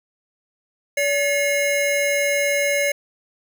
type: tone pair together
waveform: square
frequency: 571 / 2156 Hz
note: D5 / C#7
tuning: -49 / -49 cents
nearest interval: octave + major seventh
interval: 2300 cents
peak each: -21 / -22 dBFS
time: 0.97-2.92 s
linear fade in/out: 5 ms
effects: none